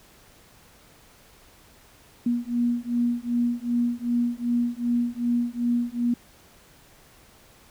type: beating tone pair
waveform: sine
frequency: 238.3 / 240.9 Hz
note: A#3 / B3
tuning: +38 / -43 cents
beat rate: 2.6 Hz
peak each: -25 dBFS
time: 2.26-6.14 s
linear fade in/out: 5 ms
effects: pink hiss -54 dBFS RMS until 7.7 s